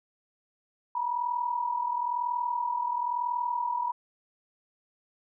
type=tone pair together; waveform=sine; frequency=932.3 / 973.3 Hz; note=A#5 / B5; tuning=0 / -26 cents; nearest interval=minor second; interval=74 cents; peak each=-33 / -28 dBFS; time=0.95-3.92 s; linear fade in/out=5 ms; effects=none